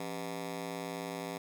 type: ring-modulated tone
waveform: 15% pulse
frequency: 222 Hz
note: A3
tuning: 16 cents sharp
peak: -28 dBFS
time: 0-1.38 s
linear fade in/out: 5 ms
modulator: 49.8 Hz
effects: none